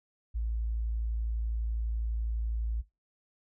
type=tone; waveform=sine; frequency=56 Hz; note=A1; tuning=31 cents sharp; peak=-29 dBFS; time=0.34-2.82 s; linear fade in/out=20 ms; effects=noise-tail reverb RT60 0.2 s tail -17 dB re dry